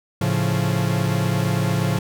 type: chord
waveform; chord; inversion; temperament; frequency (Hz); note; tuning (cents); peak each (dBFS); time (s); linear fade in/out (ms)
45% pulse; A augmented; none; equal; 110 / 138.59 / 174.61; A2 / C#3 / E#3; 0 / 0 / 0; -23; 0.21-1.99; 5
effects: none